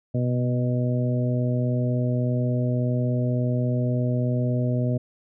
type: harmonic tone with a mistuned harmonic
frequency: 123.47 Hz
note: B2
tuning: in tune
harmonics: 1 / 2 / 3 / 4 / 5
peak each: -22 / -27 / -35 / -34 / -32 dBFS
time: 0.14-4.98 s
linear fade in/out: 10 ms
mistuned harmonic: 1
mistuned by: +21 cents
effects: none